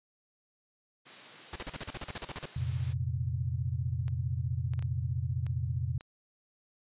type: high-pass noise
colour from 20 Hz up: white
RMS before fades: -48 dBFS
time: 1.05-2.94 s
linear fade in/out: 20 ms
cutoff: 110 Hz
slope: 96 dB/octave
type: noise bursts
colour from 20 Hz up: pink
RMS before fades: -38 dBFS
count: 14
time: 1.53-2.455 s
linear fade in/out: 0 ms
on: 28 ms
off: 41 ms
type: chord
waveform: sine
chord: F suspended fourth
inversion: none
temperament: equal with one note detuned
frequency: 87.31 / 116.54 / 131.8 Hz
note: F2 / Bb2 / C3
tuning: 0 / 0 / +13 cents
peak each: -34 dBFS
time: 2.56-5.98 s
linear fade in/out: 5 ms
type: clicks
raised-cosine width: 0.3 ms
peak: -32 dBFS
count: 6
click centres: 4.081 / 4.736 / 4.792 / 4.825 / 5.466 / 6.009 s
effects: resampled to 8000 Hz